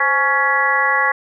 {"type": "harmonic tone with a mistuned harmonic", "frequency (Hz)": 279.3, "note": "C#4", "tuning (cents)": 13, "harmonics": [2, 3, 4, 5, 6, 7], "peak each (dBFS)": [-26, -22, -19, -26, -19, -18], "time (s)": [0, 1.12], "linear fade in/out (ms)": 5, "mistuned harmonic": 2, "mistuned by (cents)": -110, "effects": []}